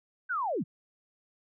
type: linear sweep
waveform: sine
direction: down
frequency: 1568 to 111.2 Hz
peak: -28 dBFS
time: 0.29-0.64 s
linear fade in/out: 20 ms
effects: none